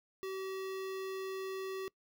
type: tone with notch filter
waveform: square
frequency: 382.1 Hz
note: G4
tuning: 44 cents flat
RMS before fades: -40 dBFS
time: 0.23-1.88 s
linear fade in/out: 0 ms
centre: 8500 Hz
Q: 1.7
effects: noise-tail reverb RT60 0.1 s tail -23 dB re dry